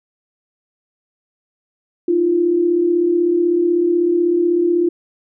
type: tone pair together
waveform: sine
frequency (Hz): 311.1 / 347.2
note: D#4 / F4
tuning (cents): 0 / -10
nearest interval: major second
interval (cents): 190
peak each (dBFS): -21 / -13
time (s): 2.08-4.89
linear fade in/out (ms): 5
effects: none